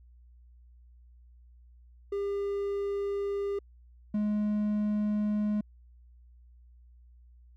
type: tone pair in turn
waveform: triangle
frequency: 401.2 / 209.8 Hz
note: G4 / G#3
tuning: +40 / +18 cents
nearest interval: major seventh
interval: 1122 cents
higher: first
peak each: -27 / -24 dBFS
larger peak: second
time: 2.12-3.59 / 4.14-5.61 s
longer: neither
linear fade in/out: 5 ms
effects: added 60 Hz sine -53 dBFS peak until 7.56 s